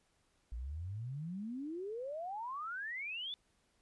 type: exponential sweep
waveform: sine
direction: up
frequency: 55 to 3556 Hz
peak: -39 dBFS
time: 0.52-3.34 s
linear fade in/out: 0 ms
effects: pink hiss -75 dBFS RMS until 3.81 s + resampled to 24000 Hz